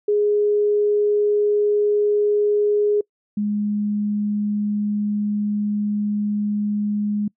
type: tone pair in turn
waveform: sine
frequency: 415.3 / 207.7 Hz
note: G#4 / G#3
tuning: 0 / 0 cents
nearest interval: octave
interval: 1200 cents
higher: first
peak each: -15 / -19 dBFS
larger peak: first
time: 0.08-3.01 / 3.37-7.28 s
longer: second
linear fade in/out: 5 ms
effects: noise-tail reverb RT60 0.1 s tail -25 dB re dry